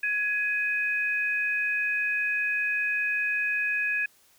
sine tone pair together, 1675.2 / 2510 Hz, G#6 / D#7, +15 / +15 cents, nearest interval perfect fifth, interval 700 cents, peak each -27 dBFS, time 0.03-4.06 s, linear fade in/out 5 ms, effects white hiss -61 dBFS RMS until 4.38 s

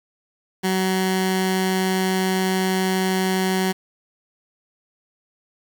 15% pulse tone with notch filter, 187.8 Hz, F#3, 26 cents sharp, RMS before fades -21 dBFS, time 0.63-3.73 s, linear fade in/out 20 ms, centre 540 Hz, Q 2, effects 7-bit

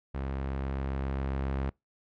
sawtooth tone with level ramp, 67.4 Hz, C#2, 48 cents flat, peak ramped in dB -28 to -25 dBFS, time 0.14-1.7 s, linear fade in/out 10 ms, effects noise-tail reverb RT60 0.2 s tail -26 dB re dry + low-pass 2000 Hz 12 dB/octave

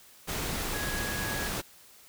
sine tone in noise, 1663 Hz, G#6, 2 cents sharp, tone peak -36 dBFS, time 0.73-1.49 s, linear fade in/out 20 ms, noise pink, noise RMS -33 dBFS, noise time 0.27-1.62 s, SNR -6 dB, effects white hiss -55 dBFS RMS until 2.08 s

